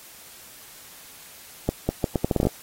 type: accelerating click train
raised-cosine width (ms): 2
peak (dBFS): -7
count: 11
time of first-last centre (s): 1.69-2.47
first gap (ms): 200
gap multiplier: 0.76
effects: white hiss -46 dBFS RMS until 2.62 s + AAC 48 kbps